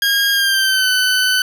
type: tone with pitch glide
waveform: 20% pulse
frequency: 1626 to 1508.4 Hz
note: G#6 to F#6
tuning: -37 to +33 cents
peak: -8 dBFS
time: 0.02-1.42 s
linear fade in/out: 2 ms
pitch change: -130 cents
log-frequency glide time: 0.32-0.9 s
effects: none